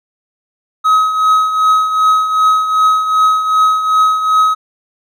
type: tone with tremolo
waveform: triangle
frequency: 1272 Hz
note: D#6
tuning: 38 cents sharp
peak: -4 dBFS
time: 0.84-4.55 s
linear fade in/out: 20 ms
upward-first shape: triangle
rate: 2.6 Hz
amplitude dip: 65%
effects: none